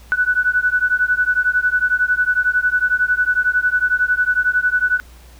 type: beating tone pair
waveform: sine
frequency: 1480 / 1491 Hz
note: F#6 / F#6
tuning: 0 / +13 cents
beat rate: 11 Hz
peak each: -17 dBFS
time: 0.12-5 s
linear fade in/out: 0 ms
effects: added 60 Hz sine -41 dBFS peak until 5.39 s + pink hiss -48 dBFS RMS until 5.39 s